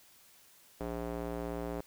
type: tone with band-pass filter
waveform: square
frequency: 58.27 Hz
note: A#1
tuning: in tune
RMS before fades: -38 dBFS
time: 0.8-1.81 s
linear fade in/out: 5 ms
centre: 500 Hz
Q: 1.1
effects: white hiss -61 dBFS RMS until 1.86 s